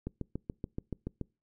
click train, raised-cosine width 3 ms, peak -22 dBFS, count 9, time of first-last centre 0.07-1.213 s, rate 7 Hz, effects noise-tail reverb RT60 0.3 s tail -26 dB re dry

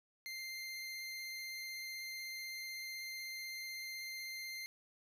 25% pulse tone with vibrato, 2093 Hz, C7, in tune, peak -39 dBFS, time 0.26-4.66 s, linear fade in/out 0 ms, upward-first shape triangle, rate 16 Hz, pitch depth 10 cents each way, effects none

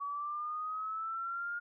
sine linear sweep, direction up, 1129 to 1422 Hz, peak -35 dBFS, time 0-1.6 s, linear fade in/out 20 ms, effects none

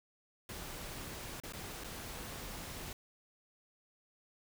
pink noise with dropouts, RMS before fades -45 dBFS, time 0.49-2.93 s, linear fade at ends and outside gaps 2 ms, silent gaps 1.401-1.435 / 1.524-1.534 / 1.838-1.843 s, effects none

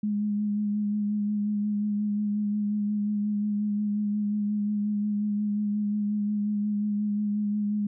sine tone with vibrato, 207.7 Hz, G#3, in tune, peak -24 dBFS, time 0.03-7.87 s, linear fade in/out 5 ms, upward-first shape sine, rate 5.6 Hz, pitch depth 22 cents each way, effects none

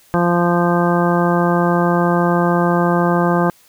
harmonic tone, 173.7 Hz, F3, 9 cents flat, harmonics 1 / 2 / 3 / 4 / 5 / 6 / 7 / 9, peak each -16 / -19 / -21 / -22 / -23 / -24 / -24 / -26 dBFS, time 0.14-3.5 s, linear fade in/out 0 ms, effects white hiss -51 dBFS RMS until 3.68 s

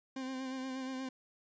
40% pulse tone with vibrato, 261.6 Hz, C4, in tune, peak -37 dBFS, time 0.16-1.09 s, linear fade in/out 5 ms, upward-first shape sine, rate 8.4 Hz, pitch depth 30 cents each way, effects resampled to 16000 Hz

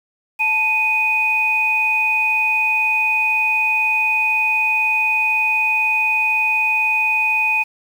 sine tone pair together, 880 / 2489 Hz, A5 / D#7, 0 / 0 cents, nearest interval octave + tritone, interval 1800 cents, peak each -23 / -15 dBFS, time 0.39-7.64 s, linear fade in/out 20 ms, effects 7-bit

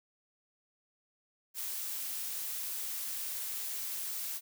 blue noise, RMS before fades -38 dBFS, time 1.54-4.41 s, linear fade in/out 50 ms, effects none

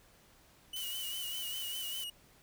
45% pulse tone with vibrato, 2960 Hz, F#7, in tune, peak -39 dBFS, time 0.73-2.1 s, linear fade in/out 5 ms, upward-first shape sine, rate 5 Hz, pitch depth 54 cents each way
blue noise, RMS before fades -43 dBFS, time 0.76-2.04 s, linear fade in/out 2 ms
effects pink hiss -63 dBFS RMS until 2.42 s

